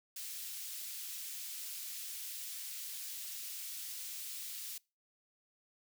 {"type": "high-pass noise", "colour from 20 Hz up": "white", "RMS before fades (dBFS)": -44, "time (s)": [0.16, 4.78], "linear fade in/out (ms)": 5, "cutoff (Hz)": 2900, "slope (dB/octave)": 12, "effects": ["noise-tail reverb RT60 0.3 s tail -25 dB re dry"]}